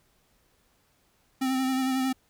square tone with vibrato, 261.6 Hz, C4, in tune, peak -25 dBFS, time 1.41-2.13 s, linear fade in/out 10 ms, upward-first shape sine, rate 11 Hz, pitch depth 26 cents each way, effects pink hiss -67 dBFS RMS until 2.29 s

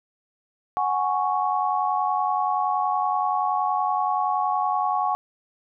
sine chord, F# suspended second, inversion none, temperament equal, 740 / 830.6 / 1108.7 Hz, F#5 / G#5 / C#6, 0 / 0 / 0 cents, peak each -25 dBFS, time 0.77-5.15 s, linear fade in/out 0 ms, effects none

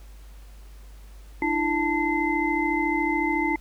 sine tone cluster, 300.7 / 334.6 / 885 / 2062 Hz, D4 / E4 / A5 / C7, +41 / +26 / +10 / -26 cents, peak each -27 dBFS, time 1.42-3.56 s, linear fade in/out 2 ms, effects added 50 Hz sine -42 dBFS peak until 3.6 s + pink hiss -56 dBFS RMS until 3.6 s

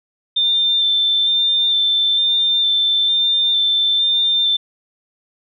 sine tone with vibrato, 3573 Hz, A7, 26 cents sharp, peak -13 dBFS, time 0.36-4.57 s, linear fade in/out 10 ms, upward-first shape square, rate 1.1 Hz, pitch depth 12 cents each way, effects none

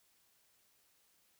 silence, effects white hiss -72 dBFS RMS until 1.39 s

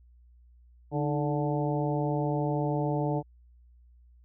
harmonic tone with a mistuned harmonic, 146 Hz, D3, 10 cents flat, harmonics 1 / 2 / 3 / 4 / 5 / 6, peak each -29 / -32 / -34 / -35 / -36 / -37 dBFS, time 0.91-3.23 s, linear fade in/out 50 ms, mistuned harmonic 2, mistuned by +78 cents, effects added 60 Hz sine -54 dBFS peak until 4.24 s

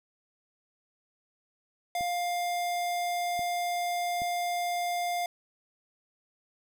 square tone, 703 Hz, F5, 11 cents sharp, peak -29 dBFS, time 1.95-5.26 s, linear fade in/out 2 ms
clicks, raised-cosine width 3 ms, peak -31 / -31 / -30 dBFS, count 3, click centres 2.009 / 3.393 / 4.219 s
effects none

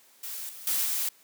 blue noise with level steps, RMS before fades -37 / -44 / -27 / -29 dBFS, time 0.23-1.09 s, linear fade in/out 5 ms, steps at 0.49 / 0.67 / 0.85 s, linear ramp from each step 2 ms, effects white hiss -59 dBFS RMS until 1.23 s + high-pass 200 Hz 12 dB/octave

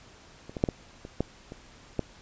clicks, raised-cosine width 2 ms, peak -28 / -20 / -8 / -15 / -26 / -12 / -26 / -13 dBFS, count 8, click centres 0.495 / 0.568 / 0.639 / 0.688 / 1.051 / 1.206 / 1.521 / 1.993 s, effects pink hiss -53 dBFS RMS until 2.21 s + resampled to 16000 Hz

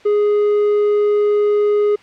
triangle tone, 415.3 Hz, G#4, in tune, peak -10 dBFS, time 0.05-1.96 s, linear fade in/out 10 ms, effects white hiss -45 dBFS RMS until 2.02 s + low-pass 3000 Hz 12 dB/octave

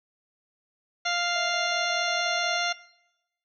harmonic tone, 698 Hz, F5, 1 cent flat, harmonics 1 / 2 / 3 / 4 / 5 / 6 / 8 / 9, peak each -30 / -30 / -31 / -35 / -34 / -33 / -37 / -40 dBFS, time 1.05-2.73 s, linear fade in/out 10 ms
sine tone bursts, 654 Hz, E5, 14 cents flat, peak -33 dBFS, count 7, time 1.35-2.574 s, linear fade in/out 10 ms, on 150 ms, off 29 ms
effects noise-tail reverb RT60 0.9 s tail -20 dB re dry

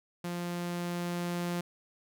sawtooth tone with level ramp, 174.5 Hz, F3, 1 cent flat, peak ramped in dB -30 to -27 dBFS, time 0.24-1.61 s, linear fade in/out 5 ms, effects none

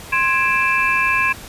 sine tone cluster, 1051 / 1660 / 2368 / 2633 Hz, C6 / G#6 / D7 / E7, +7 / -1 / +14 / -3 cents, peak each -20 dBFS, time 0.12-1.33 s, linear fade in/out 10 ms, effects pink hiss -36 dBFS RMS until 1.48 s + resampled to 32000 Hz

